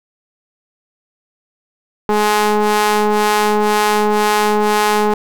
sawtooth ring-modulated tone, 210 Hz, G#3, 19 cents sharp, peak -5 dBFS, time 2.09-5.14 s, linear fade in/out 2 ms, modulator 631 Hz, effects none

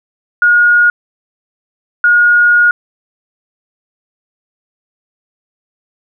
sine tone pair in turn, 1437 / 1437 Hz, F6 / F6, +49 / +49 cents, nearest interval unison, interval 0 cents, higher neither, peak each -5 dBFS, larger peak neither, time 0.42-0.9 / 2.04-2.71 s, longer second, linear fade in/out 2 ms, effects none

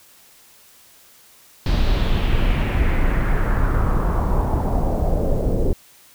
brown noise with low-pass filter sweep, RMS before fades -18 dBFS, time 1.66-5.73 s, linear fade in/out 2 ms, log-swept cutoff 4400 to 460 Hz, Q 2.5, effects white hiss -50 dBFS RMS until 6.14 s

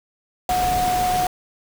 sine tone in noise, 729 Hz, F#5, 26 cents flat, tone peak -18 dBFS, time 0.49-1.27 s, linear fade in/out 2 ms, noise pink, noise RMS -27 dBFS, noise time 0.49-1.27 s, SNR +6 dB, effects none

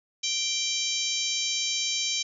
harmonic tone, 784 Hz, G5, in tune, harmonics 3 / 4 / 5 / 6 / 7 / 8 / 9, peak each -35 / -32 / -32 / -37 / -33 / -32 / -38 dBFS, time 0.23-2.23 s, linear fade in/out 10 ms, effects none

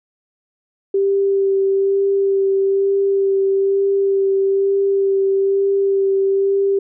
sine tone with vibrato, 392 Hz, G4, in tune, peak -13 dBFS, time 0.94-6.79 s, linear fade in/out 5 ms, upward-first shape sine, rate 1.1 Hz, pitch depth 13 cents each way, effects none

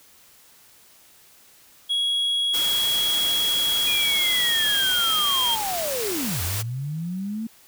triangle tone with pitch glide, 3322 to 3213 Hz, G#7 to G7, 0 to +42 cents, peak -19 dBFS, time 1.89-5.56 s, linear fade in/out 20 ms, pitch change -58 cents, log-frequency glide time 4.39-4.87 s
white noise, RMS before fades -29 dBFS, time 2.53-6.63 s, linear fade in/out 20 ms
sine linear two-way sweep, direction down then up, 2464 to 82.41 to 228.8 Hz, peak -26 dBFS, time 3.87-7.47 s, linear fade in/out 5 ms, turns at 6.42 s
effects white hiss -53 dBFS RMS until 7.67 s

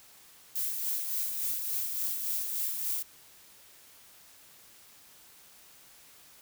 violet noise with tremolo, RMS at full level -31 dBFS, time 0.55-3.03 s, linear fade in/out 10 ms, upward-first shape sine, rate 3.5 Hz, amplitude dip 40%, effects white hiss -56 dBFS RMS until 6.41 s

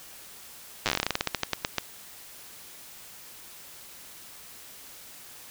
slowing click train, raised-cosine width 0.2 ms, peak -7 dBFS, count 21, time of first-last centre 0.86-1.783 s, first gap 8 ms, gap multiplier 1.16, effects white hiss -47 dBFS RMS until 5.5 s

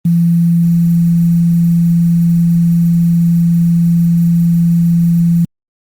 sine tone with quantisation, 169.7 Hz, F3, 49 cents flat, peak -7 dBFS, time 0.05-5.45 s, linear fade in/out 5 ms, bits 6, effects Opus 24 kbps

